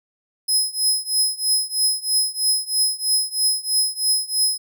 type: tone with tremolo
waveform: 20% pulse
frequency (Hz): 5100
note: D#8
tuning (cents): +42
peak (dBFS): -9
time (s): 0.48-4.58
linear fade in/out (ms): 10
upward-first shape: triangle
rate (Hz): 3.1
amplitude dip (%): 95
effects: none